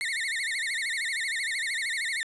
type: tone with vibrato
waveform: 35% pulse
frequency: 1993 Hz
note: B6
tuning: 15 cents sharp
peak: -26 dBFS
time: 0.01-2.23 s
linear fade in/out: 0 ms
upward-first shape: sine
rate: 13 Hz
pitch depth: 190 cents each way
effects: resampled to 24000 Hz + 9-bit